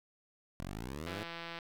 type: exponential sweep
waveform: 10% pulse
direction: up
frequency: 41.46 to 110 Hz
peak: -32 dBFS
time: 0.6-1.23 s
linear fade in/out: 0 ms
type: click train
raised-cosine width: 0.3 ms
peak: -27 dBFS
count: 88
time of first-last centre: 1.07-1.588 s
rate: 168 Hz
effects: 10-bit